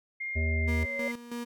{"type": "tone with pitch glide", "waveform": "sine", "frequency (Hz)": [2121, 2079], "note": ["C7", "C7"], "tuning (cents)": [23, -12], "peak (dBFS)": -32, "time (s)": [0.2, 1.12], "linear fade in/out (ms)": 10, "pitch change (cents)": -35, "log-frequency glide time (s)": [0.4, 0.96]}
{"type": "tone with exponential growth", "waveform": "sine", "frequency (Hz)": 554.4, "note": "C#5", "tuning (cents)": 0, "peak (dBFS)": -30, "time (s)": [0.29, 1.08], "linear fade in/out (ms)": 2, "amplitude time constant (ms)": 170}
{"type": "harmonic tone", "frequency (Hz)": 79.1, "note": "D#2", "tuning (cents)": 29, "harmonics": [1, 3, 5, 7, 8], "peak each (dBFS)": [-26, -38, -41, -47, -43], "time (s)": [0.35, 0.86], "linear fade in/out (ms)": 20}
{"type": "tone with tremolo", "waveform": "35% pulse", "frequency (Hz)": 238.3, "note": "A#3", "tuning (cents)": 38, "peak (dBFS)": -32, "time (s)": [0.67, 1.45], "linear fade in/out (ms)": 20, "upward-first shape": "square", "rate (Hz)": 3.1, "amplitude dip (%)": 70}
{"effects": []}